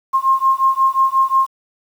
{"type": "beating tone pair", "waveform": "sine", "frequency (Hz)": [1064, 1069.6], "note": ["C6", "C6"], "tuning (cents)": [29, 38], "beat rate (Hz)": 5.6, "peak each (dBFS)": -15, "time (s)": [0.13, 1.47], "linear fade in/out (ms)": 20, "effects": ["7-bit"]}